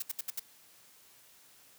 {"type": "noise bursts", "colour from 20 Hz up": "blue", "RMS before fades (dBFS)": -35, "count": 5, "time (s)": [0, 0.396], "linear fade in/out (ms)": 5, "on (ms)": 24, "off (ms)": 69, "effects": ["white hiss -60 dBFS RMS until 1.78 s", "high-pass 80 Hz 12 dB/octave"]}